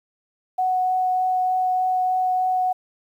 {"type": "tone with vibrato", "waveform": "sine", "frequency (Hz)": 740, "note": "F#5", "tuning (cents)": 0, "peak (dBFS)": -18, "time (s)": [0.58, 2.73], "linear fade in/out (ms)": 10, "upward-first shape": "triangle", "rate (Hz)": 3.3, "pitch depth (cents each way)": 8, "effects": ["9-bit"]}